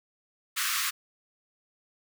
pink high-pass noise, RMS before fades -29 dBFS, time 0.56-0.91 s, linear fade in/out 20 ms, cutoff 1100 Hz, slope 96 dB/octave, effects none

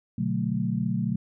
sine chord, B minor seventh, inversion none, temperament equal, 123.47 / 146.83 / 185 / 220 Hz, B2 / D3 / F#3 / A3, 0 / 0 / 0 / 0 cents, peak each -30 / -32 / -28 / -29 dBFS, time 0.18-1.16 s, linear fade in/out 5 ms, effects none

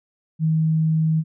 sine tone, 158.8 Hz, D#3, 36 cents sharp, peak -16 dBFS, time 0.39-1.24 s, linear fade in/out 50 ms, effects none

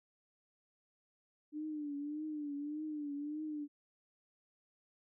sine tone with vibrato, 297.1 Hz, D4, 20 cents sharp, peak -38 dBFS, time 1.52-3.68 s, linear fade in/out 50 ms, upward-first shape triangle, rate 1.7 Hz, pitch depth 85 cents each way, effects none

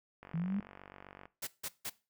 click train, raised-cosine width 0.5 ms, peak -34 dBFS, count 50, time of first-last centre 0.23-1.255 s, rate 47.8 Hz
sine linear sweep, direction up, 159.7 to 207.7 Hz, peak -32 dBFS, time 0.34-0.6 s, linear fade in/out 2 ms
white noise bursts, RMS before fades -39 dBFS, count 3, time 1.42-1.899 s, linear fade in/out 10 ms, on 53 ms, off 160 ms
effects noise-tail reverb RT60 0.3 s tail -19 dB re dry

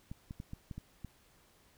clicks, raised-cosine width 5 ms, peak -30 dBFS, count 7, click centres 0.115 / 0.309 / 0.401 / 0.534 / 0.712 / 0.78 / 1.047 s, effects pink hiss -66 dBFS RMS until 1.77 s

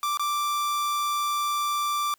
45% pulse tone with dropouts, 1174.7 Hz, D6, in tune, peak -24 dBFS, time 0.03-2.14 s, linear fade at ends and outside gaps 1 ms, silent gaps 0.173-0.195 s, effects white hiss -65 dBFS RMS until 2.18 s

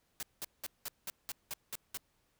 white noise bursts, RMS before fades -40 dBFS, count 9, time 0.2-1.972 s, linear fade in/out 0 ms, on 28 ms, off 190 ms, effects pink hiss -75 dBFS RMS until 2.39 s

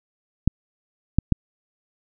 clicks, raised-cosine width 5 ms, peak -3 dBFS, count 3, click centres 0.476 / 1.186 / 1.323 s, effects none

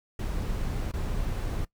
brown noise with dropouts, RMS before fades -30 dBFS, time 0.19-1.65 s, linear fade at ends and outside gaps 5 ms, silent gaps 0.917-0.936 s, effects noise-tail reverb RT60 0.1 s tail -19 dB re dry

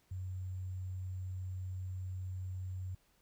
sine tone with sample-and-hold, 92.5 Hz, F#2, in tune, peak -38 dBFS, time 0.11-2.95 s, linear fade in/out 5 ms, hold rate 7350 Hz, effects pink hiss -72 dBFS RMS until 3.21 s

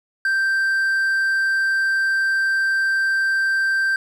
triangle tone, 1568 Hz, G6, in tune, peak -15 dBFS, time 0.25-3.96 s, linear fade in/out 2 ms, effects none

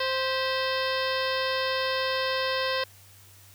harmonic tone with a mistuned harmonic, 523.3 Hz, C5, in tune, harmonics 1 / 2 / 3 / 4 / 5 / 6 / 7 / 8 / 9 / 10, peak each -29 / -32 / -34 / -35 / -36 / -37 / -37 / -38 / -39 / -39 dBFS, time 0-2.84 s, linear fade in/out 5 ms, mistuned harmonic 4, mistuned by -120 cents, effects added 97 Hz sine -54 dBFS peak until 3.54 s + white hiss -54 dBFS RMS until 3.54 s

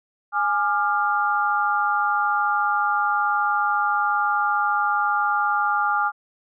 sine chord, D diminished, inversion second, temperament equal with one note detuned, 830.6 / 1195.9 / 1396.9 Hz, Ab5 / D6 / F6, 0 / +31 / 0 cents, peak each -23 dBFS, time 0.32-6.12 s, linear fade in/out 50 ms, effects none

